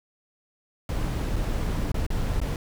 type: noise with dropouts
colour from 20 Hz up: brown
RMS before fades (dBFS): -26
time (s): 0.89-2.56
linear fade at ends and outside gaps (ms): 1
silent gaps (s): 1.359-1.363 / 1.918-1.943 / 2.065-2.103 / 2.402-2.415
effects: none